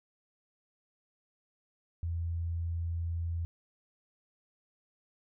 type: tone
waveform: sine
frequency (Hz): 84.2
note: E2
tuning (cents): +37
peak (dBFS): -31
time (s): 2.03-3.45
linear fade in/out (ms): 0
effects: none